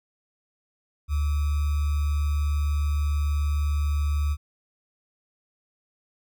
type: tone with sample-and-hold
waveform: sine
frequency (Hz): 73.42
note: D2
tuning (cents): 0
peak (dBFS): -21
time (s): 1.08-4.37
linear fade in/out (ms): 50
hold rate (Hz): 1225
effects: none